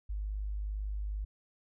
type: tone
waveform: sine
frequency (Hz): 51.1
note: G#1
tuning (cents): -27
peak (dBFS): -33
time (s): 0.09-1.25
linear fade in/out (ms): 10
effects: none